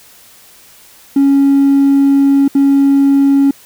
triangle tone bursts at uneven times, 277.2 Hz, C#4, in tune, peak -3 dBFS, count 2, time 1.16-2.48 / 2.55-3.51 s, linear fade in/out 5 ms, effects tanh soft clip ceiling -2 dBFS + white hiss -42 dBFS RMS until 3.65 s

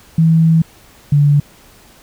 sine tone pair in turn, 162.6 / 144.86 Hz, E3 / D3, -23 / -23 cents, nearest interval major second, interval 200 cents, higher first, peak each -7 dBFS, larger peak neither, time 0.18-0.62 / 1.12-1.4 s, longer first, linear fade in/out 5 ms, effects pink hiss -45 dBFS RMS until 2.02 s

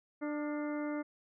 harmonic tone with a mistuned harmonic, 297 Hz, D4, 20 cents sharp, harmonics 1 / 2 / 3 / 4 / 5 / 6 / 7, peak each -35 / -41 / -49 / -49 / -49 / -55 / -51 dBFS, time 0.21-1.03 s, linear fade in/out 20 ms, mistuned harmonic 5, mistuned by -60 cents, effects none

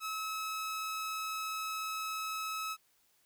sawtooth tone, 1291 Hz, E6, 37 cents flat, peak -32 dBFS, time 0-2.77 s, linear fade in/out 50 ms, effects white hiss -71 dBFS RMS until 3.25 s

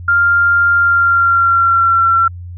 sine tone with pitch glide, 1396.9 to 1355.6 Hz, F6 to E6, 0 to +48 cents, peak -8 dBFS, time 0.08-2.28 s, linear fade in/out 5 ms, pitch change -52 cents, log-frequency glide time 0.75-2.05 s, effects added 88 Hz sine -26 dBFS peak until 2.57 s

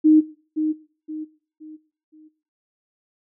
sine tone with echo, 310 Hz, D#4, 6 cents flat, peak -10 dBFS, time 0.04-0.21 s, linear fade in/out 20 ms, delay 520 ms, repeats 4, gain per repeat -9 dB, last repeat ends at 2.29 s, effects noise-tail reverb RT60 0.4 s tail -17 dB re dry

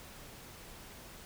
silence, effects pink hiss -51 dBFS RMS until 1.25 s

